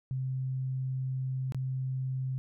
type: tone with dropouts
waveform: sine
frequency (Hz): 130.81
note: C3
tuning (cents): 0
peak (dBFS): -30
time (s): 0.11-2.38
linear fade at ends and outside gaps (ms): 0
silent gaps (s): 1.522-1.546
effects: none